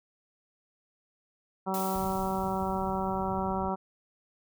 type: harmonic tone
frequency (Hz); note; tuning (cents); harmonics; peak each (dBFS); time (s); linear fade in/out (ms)
190.5; G3; -49; 1 / 2 / 3 / 4 / 5 / 6 / 7; -33 / -36 / -38 / -34 / -35 / -41 / -40; 1.66-3.76; 20
type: noise with exponential decay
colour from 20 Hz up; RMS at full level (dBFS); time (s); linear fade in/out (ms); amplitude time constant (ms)
blue; -37; 1.74-3.63; 1; 410
type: low-pass noise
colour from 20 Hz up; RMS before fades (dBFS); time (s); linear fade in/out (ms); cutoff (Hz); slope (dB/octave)
pink; -42; 1.94-3.69; 5; 220; 48
effects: none